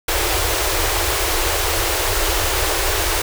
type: band-stop noise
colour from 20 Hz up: pink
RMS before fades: -19 dBFS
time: 0.08-3.22 s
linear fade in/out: 5 ms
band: 100 to 320 Hz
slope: 96 dB/octave
effects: none